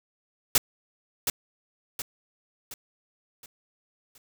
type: noise with echo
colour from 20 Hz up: white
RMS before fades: -19 dBFS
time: 0.55-0.58 s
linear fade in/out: 2 ms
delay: 720 ms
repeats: 5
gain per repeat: -7 dB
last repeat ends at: 4.18 s
effects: none